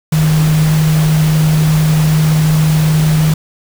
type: tone in noise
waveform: sine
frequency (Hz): 155.56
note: D#3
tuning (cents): 0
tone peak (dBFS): -8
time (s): 0.12-3.34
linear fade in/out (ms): 5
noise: pink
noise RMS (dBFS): -22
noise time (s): 0.12-3.34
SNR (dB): +11
effects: none